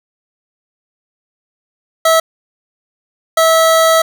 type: tone bursts at uneven times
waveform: 25% pulse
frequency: 650 Hz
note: E5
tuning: 24 cents flat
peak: -4 dBFS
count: 2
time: 2.05-2.2 / 3.37-4.02 s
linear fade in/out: 5 ms
effects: none